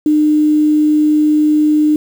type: tone with quantisation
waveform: sine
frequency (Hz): 303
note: D#4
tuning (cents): -46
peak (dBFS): -8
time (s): 0.06-1.96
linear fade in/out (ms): 2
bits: 6
effects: none